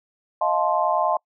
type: chord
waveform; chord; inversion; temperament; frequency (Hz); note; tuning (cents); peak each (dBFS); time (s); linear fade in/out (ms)
sine; F dominant seventh; third; just; 628.6 / 698.5 / 873.1 / 1047.7; Eb5 / F5 / A5 / C6; +18 / 0 / -14 / +2; -24; 0.41-1.17; 5
effects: noise-tail reverb RT60 0.1 s tail -26 dB re dry